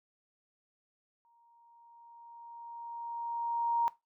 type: tone with exponential growth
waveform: sine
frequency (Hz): 936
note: A#5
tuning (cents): +7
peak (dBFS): -25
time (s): 1.25-3.88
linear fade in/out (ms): 0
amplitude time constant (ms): 570
effects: noise-tail reverb RT60 0.2 s tail -18 dB re dry